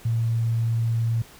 sine tone, 114.8 Hz, A#2, 26 cents flat, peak -20 dBFS, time 0.05-1.22 s, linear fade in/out 5 ms, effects pink hiss -48 dBFS RMS until 1.39 s

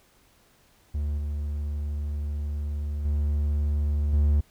triangle tone with level steps, 73.42 Hz, D2, in tune, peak -23 / -25 / -20 / -16 dBFS, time 0.94-4.41 s, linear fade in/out 10 ms, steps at 1.18 / 3.05 / 4.13 s, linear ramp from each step 2 ms, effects pink hiss -61 dBFS RMS until 4.5 s

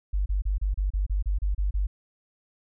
sine tone bursts, 48.85 Hz, G1, 5 cents flat, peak -22 dBFS, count 11, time 0.13-1.87 s, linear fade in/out 10 ms, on 130 ms, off 31 ms, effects none

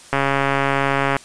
click train, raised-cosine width 0.5 ms, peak -3 dBFS, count 144, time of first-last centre 0.13-1.166 s, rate 138 Hz, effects white hiss -43 dBFS RMS until 1.24 s + resampled to 22050 Hz

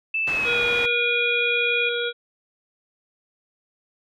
sine tone with pitch glide, 2637 to 2446 Hz, E7 to D#7, 0 to -30 cents, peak -21 dBFS, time 0.14-1.89 s, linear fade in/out 5 ms, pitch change -130 cents, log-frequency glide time 0.29-0.63 s
white low-pass noise, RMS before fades -33 dBFS, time 0.27-0.86 s, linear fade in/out 5 ms, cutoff 2000 Hz, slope 12 dB/octave
harmonic tone, 477.1 Hz, A#4, 40 cents sharp, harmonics 1 / 3 / 5 / 7 / 8, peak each -26 / -28 / -33 / -29 / -36 dBFS, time 0.44-2.13 s, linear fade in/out 50 ms
effects none

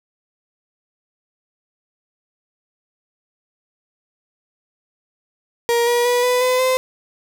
35% pulse tone with pitch steps, 471.1 / 479.6 / 488.3 / 497.1 / 506.1 / 515.2 Hz, A#4 / A#4 / B4 / B4 / B4 / C5, +18 / +49 / -20 / +11 / +42 / -27 cents, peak -13 dBFS, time 5.69-6.77 s, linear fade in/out 0 ms, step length 180 ms, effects none

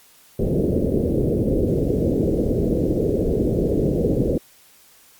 white low-pass noise, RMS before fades -20 dBFS, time 0.39-4.38 s, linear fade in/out 5 ms, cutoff 510 Hz, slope 48 dB/octave, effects white hiss -52 dBFS RMS until 5.19 s + Opus 48 kbps

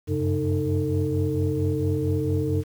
sine tone cluster, 91.9 / 96.3 / 136.2 / 307.7 / 448.3 Hz, F#2 / G2 / C#3 / D#4 / A4, -11 / -30 / -30 / -19 / +32 cents, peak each -27 dBFS, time 0.07-2.64 s, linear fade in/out 50 ms, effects tanh soft clip ceiling -13 dBFS + 8-bit

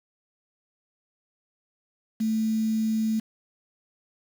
sine tone with quantisation, 220 Hz, A3, in tune, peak -22 dBFS, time 2.2-3.2 s, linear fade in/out 10 ms, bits 7, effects none

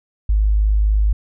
sine tone, 52 Hz, G#1, 3 cents sharp, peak -12 dBFS, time 0.29-1.13 s, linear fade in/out 5 ms, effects none

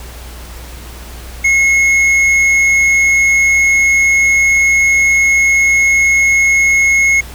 triangle tone with hard clipping, 2171 Hz, C#7, 37 cents flat, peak -9 dBFS, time 1.44-7.21 s, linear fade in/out 10 ms, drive 9 dB, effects added 60 Hz sine -29 dBFS peak until 7.34 s + pink hiss -34 dBFS RMS until 7.34 s

